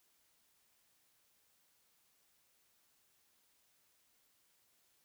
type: silence
effects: white hiss -74 dBFS RMS until 5.04 s